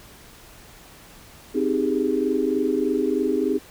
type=chord; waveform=sine; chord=Ab major seventh; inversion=first; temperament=equal; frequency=261.6 / 311.1 / 392 / 415.3 Hz; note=C4 / Eb4 / G4 / Ab4; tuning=0 / 0 / 0 / 0 cents; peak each=-25 dBFS; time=1.54-3.59 s; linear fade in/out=20 ms; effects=pink hiss -47 dBFS RMS until 3.7 s